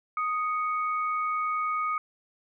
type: tone pair together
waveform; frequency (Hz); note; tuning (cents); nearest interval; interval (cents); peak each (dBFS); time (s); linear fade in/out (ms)
sine; 1244.5 / 2225; D#6 / C#7; 0 / +6; minor seventh; 1006; -26 / -36; 0.17-1.98; 2
effects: none